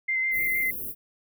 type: tone with vibrato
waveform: sine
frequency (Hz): 2076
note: C7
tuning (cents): -14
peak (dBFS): -23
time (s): 0.08-0.71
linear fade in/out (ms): 10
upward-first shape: square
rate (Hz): 6.4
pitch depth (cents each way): 14
type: band-stop noise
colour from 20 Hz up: white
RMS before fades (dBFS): -34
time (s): 0.31-0.95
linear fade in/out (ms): 50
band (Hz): 500 to 11000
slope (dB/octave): 48
effects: none